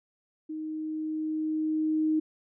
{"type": "tone with level ramp", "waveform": "sine", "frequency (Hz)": 311.9, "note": "D#4", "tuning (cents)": 4, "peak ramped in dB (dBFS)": [-33, -22], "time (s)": [0.49, 2.2], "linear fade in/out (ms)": 10, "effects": []}